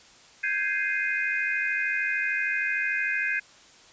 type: chord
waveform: sine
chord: Ab major seventh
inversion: third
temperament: equal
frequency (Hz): 1568 / 1661.2 / 2093 / 2489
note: G6 / Ab6 / C7 / Eb7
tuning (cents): 0 / 0 / 0 / 0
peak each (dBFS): -30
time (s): 0.43-3.4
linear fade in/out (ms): 10
effects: white hiss -53 dBFS RMS until 3.92 s + resampled to 16000 Hz